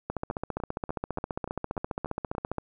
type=two click trains; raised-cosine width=1 ms; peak=-22 / -16 dBFS; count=8 / 38; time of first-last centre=0.31-2.351 / 0.1-2.583 s; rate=3.43 / 14.9 Hz; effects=none